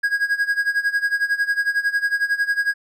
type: tone with tremolo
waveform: triangle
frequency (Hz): 1643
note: G#6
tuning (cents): -19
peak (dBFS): -13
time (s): 0.03-2.74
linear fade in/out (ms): 10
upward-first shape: sine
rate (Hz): 11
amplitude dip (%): 85
effects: none